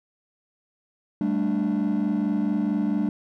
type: chord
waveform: triangle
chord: G suspended second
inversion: none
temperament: just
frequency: 196 / 220.5 / 294 Hz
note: G3 / A3 / D4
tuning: 0 / +4 / +2 cents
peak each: -23 dBFS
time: 1.21-3.09 s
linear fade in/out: 2 ms
effects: tanh soft clip ceiling -15 dBFS